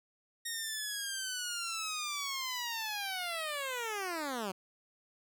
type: linear sweep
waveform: 10% pulse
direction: down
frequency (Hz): 1869 to 180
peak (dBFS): -27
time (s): 0.45-4.52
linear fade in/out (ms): 10
effects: none